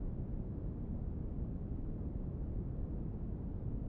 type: low-pass noise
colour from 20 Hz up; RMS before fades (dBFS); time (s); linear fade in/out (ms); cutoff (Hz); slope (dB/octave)
pink; -40; 0-3.88; 5; 240; 12
effects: none